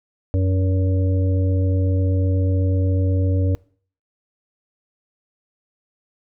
harmonic tone with a mistuned harmonic, 94.3 Hz, F#2, 33 cents sharp, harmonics 1 / 3 / 5 / 6, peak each -16 / -26 / -30 / -32 dBFS, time 0.34-3.55 s, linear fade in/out 0 ms, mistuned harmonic 1, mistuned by -50 cents, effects noise-tail reverb RT60 0.5 s tail -24 dB re dry

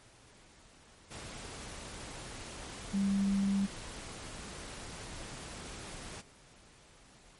sine tone in noise, 197.2 Hz, G3, 11 cents sharp, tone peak -27 dBFS, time 2.93-3.67 s, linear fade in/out 20 ms, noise pink, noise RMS -45 dBFS, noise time 1.1-6.22 s, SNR +15 dB, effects pink hiss -59 dBFS RMS until 7.39 s + MP3 48 kbps

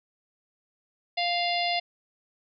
harmonic tone, 698 Hz, F5, 1 cent flat, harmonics 1 / 3 / 4 / 5 / 6 / 7, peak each -27 / -32 / -33 / -34 / -35 / -35 dBFS, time 1.17-1.8 s, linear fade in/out 10 ms, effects none

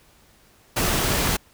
pink noise, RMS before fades -22 dBFS, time 0.76-1.37 s, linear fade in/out 10 ms, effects pink hiss -56 dBFS RMS until 1.53 s

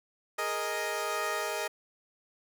15% pulse chord, Ab suspended second, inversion none, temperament equal, 415.3 / 466.2 / 622.3 Hz, Ab4 / Bb4 / Eb5, 0 / 0 / 0 cents, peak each -30 / -30 / -27 dBFS, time 0.38-1.68 s, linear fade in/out 10 ms, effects none

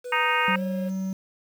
triangle tone with pitch glide, 493.9 to 544.9 Hz, B4 to C#5, 0 to -30 cents, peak -30 dBFS, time 0.04-0.9 s, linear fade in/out 20 ms, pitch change +170 cents, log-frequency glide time 0.46-0.62 s
harmonic tone, 311.1 Hz, D#4, in tune, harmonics 3 / 4 / 5 / 6 / 7 / 8 / 9, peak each -26 / -27 / -28 / -29 / -29 / -30 / -31 dBFS, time 0.12-0.56 s, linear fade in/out 5 ms
triangle tone, 190 Hz, F#3, 46 cents sharp, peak -24 dBFS, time 0.48-1.13 s, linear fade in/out 2 ms
effects 8-bit

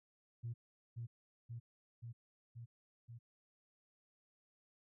sine tone with echo, 117.4 Hz, A#2, 13 cents sharp, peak -39 dBFS, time 0.43-0.54 s, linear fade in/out 20 ms, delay 530 ms, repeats 5, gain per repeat -2 dB, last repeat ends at 3.19 s, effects tanh soft clip ceiling -36 dBFS

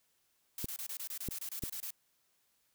blue noise bursts, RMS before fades -41 dBFS, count 13, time 0.58-1.906 s, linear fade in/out 2 ms, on 78 ms, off 26 ms
clicks, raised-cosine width 3 ms, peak -25 dBFS, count 3, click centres 0.644 / 1.287 / 1.637 s
effects white hiss -75 dBFS RMS until 2.74 s

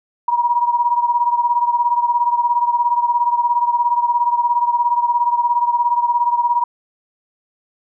sine beating tone pair, 954 / 971 Hz, A#5 / B5, +40 / -30 cents, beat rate 17 Hz, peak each -15 / -19 dBFS, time 0.28-6.64 s, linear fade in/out 5 ms, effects none

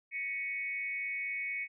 sine tone with amplitude modulation, 2224 Hz, C#7, 5 cents sharp, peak -30 dBFS, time 0.11-1.68 s, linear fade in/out 50 ms, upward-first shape sine, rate 289 Hz, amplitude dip 80%, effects none

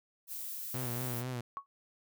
violet noise, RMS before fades -41 dBFS, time 0.27-1.24 s, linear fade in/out 50 ms
sawtooth tone with vibrato, 123.47 Hz, B2, in tune, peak -32 dBFS, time 0.74-1.41 s, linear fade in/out 5 ms, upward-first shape sine, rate 4.1 Hz, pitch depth 71 cents each way
sine tone with exponential decay, 1112 Hz, C#6, 5 cents sharp, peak -32 dBFS, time 1.57-1.66 s, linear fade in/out 0 ms, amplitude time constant 18 ms
effects none

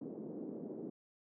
white band-pass noise, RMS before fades -45 dBFS, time 0.01-0.9 s, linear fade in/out 5 ms, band 200 to 390 Hz, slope 24 dB/octave, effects none

